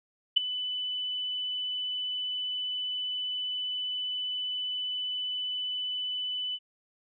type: tone with ADSR envelope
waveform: sine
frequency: 2995 Hz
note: F#7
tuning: 20 cents sharp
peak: -15 dBFS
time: 0.36-6.59 s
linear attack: 13 ms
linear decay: 8 ms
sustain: -15 dB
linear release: 48 ms
effects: none